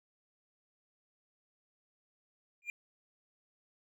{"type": "tone with exponential growth", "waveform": "triangle", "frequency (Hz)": 2403, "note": "D7", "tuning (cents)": 39, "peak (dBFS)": -30, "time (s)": [2.62, 2.7], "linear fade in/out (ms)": 1, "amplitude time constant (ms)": 16, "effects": []}